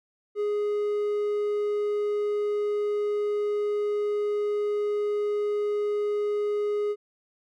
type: tone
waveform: triangle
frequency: 415.3 Hz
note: G#4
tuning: in tune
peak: -22 dBFS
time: 0.35-6.96 s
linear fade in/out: 50 ms
effects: none